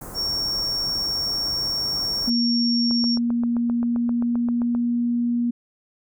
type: band-stop noise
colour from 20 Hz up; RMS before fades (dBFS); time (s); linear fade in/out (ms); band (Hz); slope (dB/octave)
pink; -36; 0.01-2.3; 5; 1400 to 7400; 24
type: tone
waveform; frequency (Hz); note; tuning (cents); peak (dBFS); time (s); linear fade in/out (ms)
sine; 5510; F8; -24; -22; 0.14-3.19; 50
type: tone with pitch glide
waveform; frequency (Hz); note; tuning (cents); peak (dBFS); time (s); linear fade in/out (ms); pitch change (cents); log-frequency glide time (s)
sine; 236.9 to 238.7; A#3 to A#3; +28 to +41; -19; 2.27-5.51; 10; +13; 3.65-4.72
type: click train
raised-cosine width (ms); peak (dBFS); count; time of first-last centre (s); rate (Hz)
1; -21; 15; 2.91-4.75; 7.61
effects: none